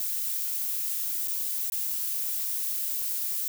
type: noise with dropouts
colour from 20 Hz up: violet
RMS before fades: -30 dBFS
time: 0-3.48 s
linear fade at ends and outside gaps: 1 ms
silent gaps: 1.275-1.281 / 1.7-1.721 s
effects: none